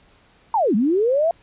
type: linear two-way sweep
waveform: sine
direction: down then up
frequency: 957 to 192 to 690 Hz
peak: -15 dBFS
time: 0.54-1.31 s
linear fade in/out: 2 ms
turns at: 0.75 s
effects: pink hiss -55 dBFS RMS until 1.42 s + resampled to 8000 Hz